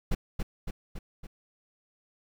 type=noise with echo; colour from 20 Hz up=brown; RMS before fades=-24 dBFS; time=0.11-0.15 s; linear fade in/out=10 ms; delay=280 ms; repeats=4; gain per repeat=-4 dB; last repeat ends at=1.27 s; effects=none